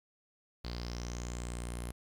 sawtooth tone with low-pass filter sweep, 59.7 Hz, A#1, 42 cents sharp, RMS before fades -40 dBFS, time 0.64-1.92 s, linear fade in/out 10 ms, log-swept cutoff 4400 to 11000 Hz, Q 7.3, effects 10-bit

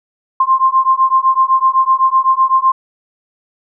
sine beating tone pair, 1050 / 1057.9 Hz, C6 / C6, +6 / +19 cents, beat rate 7.9 Hz, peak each -12 dBFS, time 0.4-2.72 s, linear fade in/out 5 ms, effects none

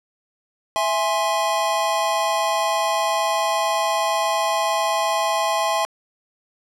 square chord, E augmented, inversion none, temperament equal with one note detuned, 659.3 / 830.6 / 1052.6 Hz, E5 / G#5 / B#5, 0 / 0 / +10 cents, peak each -24 dBFS, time 0.76-5.85 s, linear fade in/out 0 ms, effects low-pass 11000 Hz 12 dB/octave

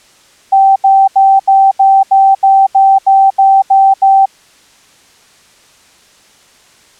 sine tone bursts, 778 Hz, G5, 13 cents flat, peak -3 dBFS, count 12, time 0.52-4.258 s, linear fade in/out 10 ms, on 240 ms, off 78 ms, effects white hiss -45 dBFS RMS until 6.99 s + low-pass 8000 Hz 12 dB/octave

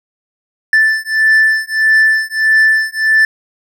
triangle beating tone pair, 1760 / 1761.6 Hz, A6 / A6, 0 / +2 cents, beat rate 1.6 Hz, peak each -10 dBFS, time 0.73-3.25 s, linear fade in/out 2 ms, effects none

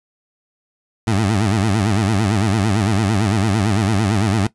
20% pulse tone with vibrato, 103.7 Hz, G#2, 2 cents flat, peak -10 dBFS, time 1.07-4.47 s, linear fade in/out 5 ms, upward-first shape sine, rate 8.9 Hz, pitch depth 170 cents each way, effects noise-tail reverb RT60 0.1 s tail -17 dB re dry + resampled to 24000 Hz

